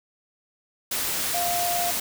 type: tone in noise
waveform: sine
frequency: 700 Hz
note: F5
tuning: 4 cents sharp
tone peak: -25 dBFS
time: 1.34-1.91 s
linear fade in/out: 5 ms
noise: white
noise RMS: -27 dBFS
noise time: 0.91-2 s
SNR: -1 dB
effects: none